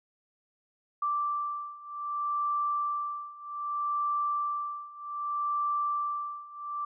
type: beating tone pair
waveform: sine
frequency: 1172 / 1172.64 Hz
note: D6 / D6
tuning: -4 / -3 cents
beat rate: 0.64 Hz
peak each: -33 / -31 dBFS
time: 1.02-6.85 s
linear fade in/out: 5 ms
effects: none